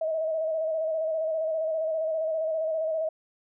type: tone with vibrato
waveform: sine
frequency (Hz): 637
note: D#5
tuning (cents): +41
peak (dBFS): -25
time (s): 0.01-3.09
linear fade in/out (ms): 5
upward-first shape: square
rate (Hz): 15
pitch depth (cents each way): 32
effects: none